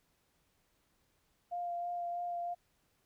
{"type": "tone with vibrato", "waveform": "sine", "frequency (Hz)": 698.5, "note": "F5", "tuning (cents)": 0, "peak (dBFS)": -35, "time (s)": [1.51, 2.55], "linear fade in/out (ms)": 20, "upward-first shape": "sine", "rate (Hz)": 3.1, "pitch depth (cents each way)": 13, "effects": ["pink hiss -75 dBFS RMS until 3.05 s"]}